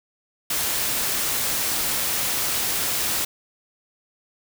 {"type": "noise", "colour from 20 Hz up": "white", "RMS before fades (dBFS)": -24, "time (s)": [0.5, 3.25], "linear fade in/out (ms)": 5, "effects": []}